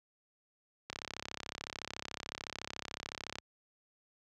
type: click train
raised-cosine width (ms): 0.2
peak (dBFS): -21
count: 85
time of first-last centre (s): 0.9-3.385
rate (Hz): 33.8
effects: high-pass 60 Hz 12 dB/octave